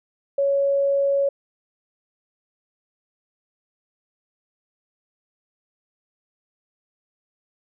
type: tone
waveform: sine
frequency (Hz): 557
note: C#5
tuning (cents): +8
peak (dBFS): -17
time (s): 0.38-1.29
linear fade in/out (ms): 5
effects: none